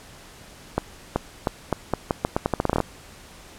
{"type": "accelerating click train", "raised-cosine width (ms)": 1, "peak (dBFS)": -6, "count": 17, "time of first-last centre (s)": [0.78, 2.803], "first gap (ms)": 380, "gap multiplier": 0.82, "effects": ["pink hiss -46 dBFS RMS until 3.58 s", "low-pass 11000 Hz 12 dB/octave"]}